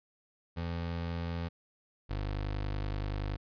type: tone pair in turn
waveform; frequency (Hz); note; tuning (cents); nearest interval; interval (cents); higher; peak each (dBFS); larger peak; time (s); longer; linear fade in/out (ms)
25% pulse; 84.7 / 50.57; E2 / G#1; +48 / -45; major sixth; 893; first; -30 / -29; second; 0.56-1.49 / 2.09-3.37; second; 20
effects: resampled to 11025 Hz